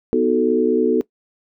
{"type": "chord", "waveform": "sine", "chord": "B dominant seventh", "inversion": "none", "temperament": "equal", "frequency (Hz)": [246.9, 311.1, 370, 440], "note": ["B3", "D#4", "F#4", "A4"], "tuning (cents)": [0, 0, 0, 0], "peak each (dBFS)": [-20, -22, -19, -17], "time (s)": [0.13, 1.01], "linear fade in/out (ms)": 0, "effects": ["noise-tail reverb RT60 0.1 s tail -20 dB re dry"]}